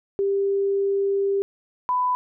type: tone pair in turn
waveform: sine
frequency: 395.8 / 997.4 Hz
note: G4 / B5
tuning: +17 / +17 cents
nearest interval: octave + major third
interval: 1600 cents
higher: second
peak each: -19 dBFS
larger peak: neither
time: 0.19-1.42 / 1.89-2.15 s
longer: first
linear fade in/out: 0 ms
effects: none